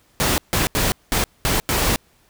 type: noise bursts at uneven times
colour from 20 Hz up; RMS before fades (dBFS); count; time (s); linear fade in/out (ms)
pink; -19; 6; 0.2-0.38 / 0.53-0.67 / 0.75-0.92 / 1.12-1.24 / 1.45-1.6 / 1.69-1.96; 0
effects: pink hiss -58 dBFS RMS until 2.29 s